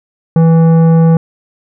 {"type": "tone with tanh clipping", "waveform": "sine", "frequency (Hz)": 164, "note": "E3", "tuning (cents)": -9, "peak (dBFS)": -6, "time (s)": [0.36, 1.17], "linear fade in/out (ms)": 2, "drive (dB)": 12, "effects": []}